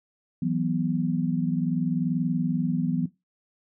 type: chord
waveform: sine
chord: E suspended second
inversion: none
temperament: just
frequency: 164.81 / 185.42 / 247.2 Hz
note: E3 / F#3 / B3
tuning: 0 / +4 / +2 cents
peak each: -27 dBFS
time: 0.42-3.06 s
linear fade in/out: 5 ms
effects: noise-tail reverb RT60 0.2 s tail -17 dB re dry